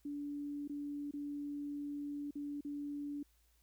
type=tone with dropouts; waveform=sine; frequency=288.9 Hz; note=D4; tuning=28 cents flat; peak=-39 dBFS; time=0.05-3.23 s; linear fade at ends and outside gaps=5 ms; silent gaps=0.677-0.695 / 1.111-1.136 / 2.309-2.354 / 2.609-2.648 s; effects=added 57 Hz sine -70 dBFS peak until 3.62 s + white hiss -75 dBFS RMS until 3.62 s